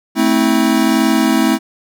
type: chord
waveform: square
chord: A minor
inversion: none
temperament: equal with one note detuned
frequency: 220 / 261.6 / 323.6 Hz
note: A3 / C4 / E4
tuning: 0 / 0 / -32 cents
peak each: -16 dBFS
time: 0.15-1.59 s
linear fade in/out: 50 ms
effects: none